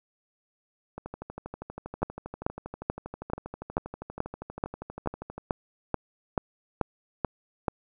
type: two click trains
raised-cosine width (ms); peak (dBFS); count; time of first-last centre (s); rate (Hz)
1; -23 / -11; 56 / 14; 0.98-5.38 / 2.03-7.682; 12.5 / 2.3
effects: none